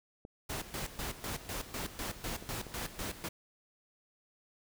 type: clicks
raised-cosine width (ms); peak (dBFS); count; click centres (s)
2; -33; 6; 0.251 / 0.616 / 0.832 / 2.098 / 2.425 / 2.667
type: noise with tremolo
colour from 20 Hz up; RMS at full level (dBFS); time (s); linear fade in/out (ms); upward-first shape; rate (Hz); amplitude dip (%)
pink; -38; 0.49-3.29; 10; square; 4; 75
effects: none